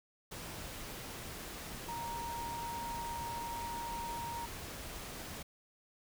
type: tone in noise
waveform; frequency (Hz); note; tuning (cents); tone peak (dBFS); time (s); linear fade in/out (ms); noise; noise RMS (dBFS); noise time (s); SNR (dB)
sine; 936; A#5; +7; -39; 1.88-4.46; 10; pink; -45; 0.31-5.43; +3
effects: none